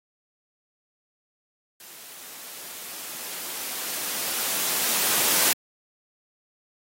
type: noise with level ramp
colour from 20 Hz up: white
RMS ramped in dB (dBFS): -45 to -20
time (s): 1.8-5.53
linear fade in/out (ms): 2
effects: high-pass 200 Hz 12 dB/octave + AAC 48 kbps